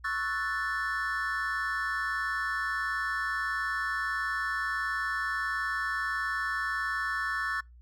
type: chord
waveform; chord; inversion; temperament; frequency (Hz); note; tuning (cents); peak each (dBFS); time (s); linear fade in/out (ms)
triangle; F# minor seventh; second; equal; 1108.7 / 1318.5 / 1480 / 1760; C#6 / E6 / F#6 / A6; 0 / 0 / 0 / 0; -34 / -35 / -34 / -30; 0.04-7.61; 10
effects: noise-tail reverb RT60 0.2 s tail -26 dB re dry + added 60 Hz sine -50 dBFS peak until 7.81 s